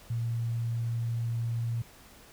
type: tone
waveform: sine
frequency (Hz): 116.54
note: A#2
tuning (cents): 0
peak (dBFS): -28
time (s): 0.1-1.82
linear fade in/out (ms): 5
effects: pink hiss -54 dBFS RMS until 2.32 s